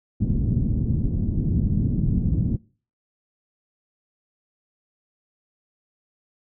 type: low-pass noise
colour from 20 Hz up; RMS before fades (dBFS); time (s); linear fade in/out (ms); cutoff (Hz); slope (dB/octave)
white; -22; 0.2-2.57; 10; 210; 24
effects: noise-tail reverb RT60 0.4 s tail -23 dB re dry